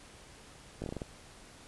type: slowing click train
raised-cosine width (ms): 2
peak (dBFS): -24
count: 7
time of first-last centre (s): 0.82-1.018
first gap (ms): 19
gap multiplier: 1.22
effects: pink hiss -54 dBFS RMS until 1.67 s + resampled to 24000 Hz